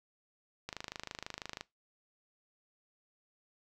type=click train; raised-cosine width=0.2 ms; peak=-22 dBFS; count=25; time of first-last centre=0.69-1.61 s; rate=26.1 Hz; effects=noise-tail reverb RT60 0.2 s tail -21 dB re dry